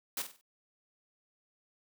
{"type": "noise with echo", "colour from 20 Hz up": "white", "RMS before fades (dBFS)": -35, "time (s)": [0.17, 0.22], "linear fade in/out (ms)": 2, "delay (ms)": 48, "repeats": 4, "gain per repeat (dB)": -9, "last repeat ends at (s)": 0.412, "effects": ["high-pass 200 Hz 12 dB/octave"]}